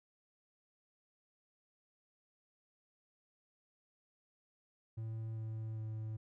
triangle tone with pitch steps, 111.6 / 110.57 / 109.56 Hz, A2 / A2 / A2, +25 / +9 / -7 cents, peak -37 dBFS, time 4.97-6.17 s, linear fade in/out 10 ms, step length 400 ms, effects none

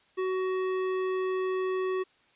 triangle tone with hard clipping, 373.9 Hz, F#4, 18 cents sharp, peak -29 dBFS, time 0.17-2.04 s, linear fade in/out 20 ms, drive 17 dB, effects white hiss -64 dBFS RMS until 2.35 s + resampled to 8000 Hz

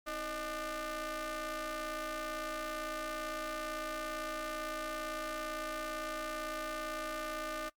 sawtooth ring-modulated tone, 293.7 Hz, D4, in tune, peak -30 dBFS, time 0.06-7.7 s, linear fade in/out 20 ms, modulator 910 Hz, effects noise-tail reverb RT60 0.1 s tail -21 dB re dry + MP3 96 kbps

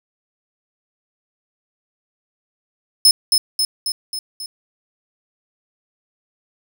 sawtooth tone with echo, 5200 Hz, E8, 24 cents flat, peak -5 dBFS, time 3.05-3.11 s, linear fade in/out 2 ms, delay 270 ms, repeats 5, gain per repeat -4 dB, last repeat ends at 4.46 s, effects none

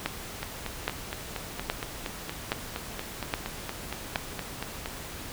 two click trains, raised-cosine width 0.3 ms, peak -10 / -16 dBFS, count 6 / 20, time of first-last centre 0.06-4.158 / 0.43-4.859 s, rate 1.22 / 4.29 Hz, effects pink hiss -40 dBFS RMS until 5.32 s

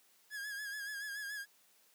45% pulse tone with vibrato, 1661.2 Hz, G#6, in tune, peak -40 dBFS, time 0.3-1.46 s, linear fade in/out 50 ms, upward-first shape sine, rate 7 Hz, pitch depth 57 cents each way, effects white hiss -68 dBFS RMS until 1.94 s + high-pass 200 Hz 12 dB/octave

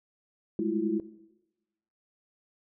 sine tone cluster, 202.2 / 213.4 / 328.9 / 357.8 Hz, G#3 / G#3 / E4 / F4, -46 / +47 / -4 / +42 cents, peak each -35 / -32 / -29 / -33 dBFS, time 0.59-1 s, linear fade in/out 2 ms, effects noise-tail reverb RT60 1.0 s tail -17 dB re dry

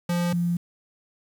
square / sine tone pair in turn, 174.1 / 173.1 Hz, F3 / F3, -5 / -15 cents, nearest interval unison, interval 10 cents, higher first, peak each -23 / -21 dBFS, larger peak second, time 0.09-0.33 / 0.33-0.57 s, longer neither, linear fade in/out 5 ms, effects 8-bit

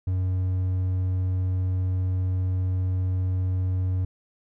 triangle tone, 92.5 Hz, F#2, in tune, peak -20 dBFS, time 0.07-4.05 s, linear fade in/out 5 ms, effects none

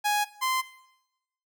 sawtooth tone pair in turn, 830.6 / 1037.8 Hz, G#5 / C6, 0 / -14 cents, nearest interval major third, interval 386 cents, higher second, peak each -19 / -21 dBFS, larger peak first, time 0.04-0.25 / 0.41-0.62 s, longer neither, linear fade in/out 20 ms, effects noise-tail reverb RT60 0.9 s tail -18 dB re dry

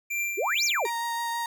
square tone with tremolo, 2364 Hz, D7, 11 cents sharp, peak -26 dBFS, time 0.1-0.9 s, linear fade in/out 10 ms, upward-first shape triangle, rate 2.3 Hz, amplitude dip 70%
sine exponential two-way sweep, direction up then down, 335 to 7040 to 335 Hz, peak -24 dBFS, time 0.37-0.87 s, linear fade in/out 20 ms, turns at 0.65 s
35% pulse tone with vibrato, 934 Hz, A#5, 3 cents sharp, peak -26 dBFS, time 0.85-1.46 s, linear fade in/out 2 ms, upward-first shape sine, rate 6.1 Hz, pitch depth 11 cents each way
effects none

